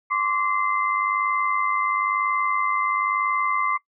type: tone cluster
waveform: sine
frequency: 1051 / 1152 / 2068 Hz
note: C6 / D6 / C7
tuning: +7 / -34 / -21 cents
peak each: -26 / -22 / -26 dBFS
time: 0.1-3.78 s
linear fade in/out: 20 ms
effects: noise-tail reverb RT60 0.1 s tail -22 dB re dry